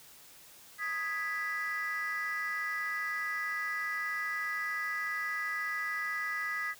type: chord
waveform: sine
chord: G# minor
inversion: second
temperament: equal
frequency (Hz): 1244.5 / 1661.2 / 1975.5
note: D#6 / G#6 / B6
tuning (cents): 0 / 0 / 0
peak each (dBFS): -37 / -36 / -33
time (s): 0.78-6.75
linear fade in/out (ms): 50
effects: tanh soft clip ceiling -28 dBFS + white hiss -55 dBFS RMS until 6.79 s